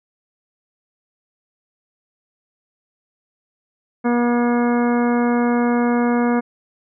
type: harmonic tone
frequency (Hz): 240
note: B3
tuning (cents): -49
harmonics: 1 / 2 / 3 / 4 / 5 / 6 / 7 / 9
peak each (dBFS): -16 / -22 / -26 / -28 / -30 / -32 / -33 / -35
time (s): 4.04-6.41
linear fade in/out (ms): 20
effects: none